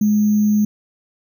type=tone with sample-and-hold; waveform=sine; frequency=209.9 Hz; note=G#3; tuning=19 cents sharp; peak=-12 dBFS; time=0.01-0.65 s; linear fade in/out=5 ms; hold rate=6300 Hz; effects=none